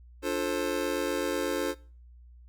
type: chord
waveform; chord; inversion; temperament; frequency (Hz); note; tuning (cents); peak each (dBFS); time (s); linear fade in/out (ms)
square; D minor seventh; none; just; 293.7 / 352.4 / 440.5 / 528.6; D4 / F4 / A4 / C5; 0 / +16 / +2 / +18; -34; 0.22-1.75; 50
effects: noise-tail reverb RT60 0.4 s tail -21 dB re dry + added 60 Hz sine -49 dBFS peak until 2.48 s